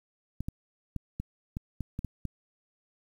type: clicks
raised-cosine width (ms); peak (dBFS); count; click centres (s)
5; -21; 9; 0.406 / 0.485 / 0.963 / 1.2 / 1.569 / 1.807 / 1.991 / 2.047 / 2.253
effects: 9-bit